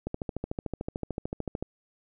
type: click train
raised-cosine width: 2 ms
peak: -18 dBFS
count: 22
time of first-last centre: 0.07-1.626 s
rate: 13.5 Hz
effects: none